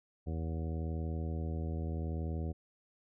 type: harmonic tone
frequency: 80.7 Hz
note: E2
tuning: 36 cents flat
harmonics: 1 / 2 / 3 / 4 / 5 / 6 / 7 / 9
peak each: -35 / -41 / -45 / -47 / -49 / -51 / -52 / -54 dBFS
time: 0.26-2.53 s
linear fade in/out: 20 ms
effects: none